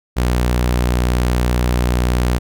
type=tone; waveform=sawtooth; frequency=61 Hz; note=B1; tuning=21 cents flat; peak=-10 dBFS; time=0.16-2.39 s; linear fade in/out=20 ms; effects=none